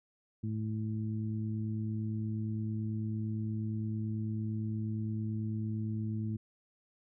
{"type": "harmonic tone", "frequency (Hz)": 108.8, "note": "A2", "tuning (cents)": -19, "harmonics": [1, 2, 3], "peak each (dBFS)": [-34, -37, -45], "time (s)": [0.43, 6.37], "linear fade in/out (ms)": 10, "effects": []}